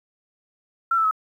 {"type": "tone with pitch steps", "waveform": "sine", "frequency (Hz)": [1356, 1318.9, 1282.9], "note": ["E6", "E6", "E6"], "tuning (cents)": [49, 1, -47], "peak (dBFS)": -17, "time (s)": [0.91, 1.111], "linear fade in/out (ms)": 5, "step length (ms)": 67, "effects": ["9-bit"]}